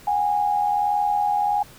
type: tone pair together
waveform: sine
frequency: 740.6 / 822 Hz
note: F#5 / G#5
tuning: +1 / -18 cents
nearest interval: major second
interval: 181 cents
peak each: -26 / -19 dBFS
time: 0.07-1.63 s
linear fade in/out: 5 ms
effects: pink hiss -47 dBFS RMS until 1.78 s